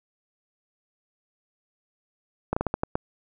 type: slowing click train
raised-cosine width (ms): 1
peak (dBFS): -10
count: 7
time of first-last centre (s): 2.53-2.955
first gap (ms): 35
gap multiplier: 1.28
effects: none